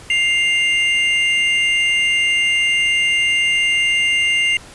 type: tone pair together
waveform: triangle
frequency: 2106 / 2794 Hz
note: C7 / F7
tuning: +11 / 0 cents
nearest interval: perfect fourth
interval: 489 cents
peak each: -15 dBFS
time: 0.1-4.57 s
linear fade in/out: 2 ms
effects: pink hiss -40 dBFS RMS until 4.74 s + resampled to 24000 Hz